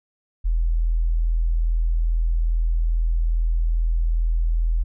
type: tone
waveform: sine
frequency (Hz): 41.2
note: E1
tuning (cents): 0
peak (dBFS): -17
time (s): 0.44-4.84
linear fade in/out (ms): 20
effects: none